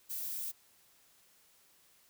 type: noise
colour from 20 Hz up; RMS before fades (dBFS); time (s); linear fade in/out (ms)
violet; -39; 0.09-0.52; 20
effects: white hiss -66 dBFS RMS until 2.09 s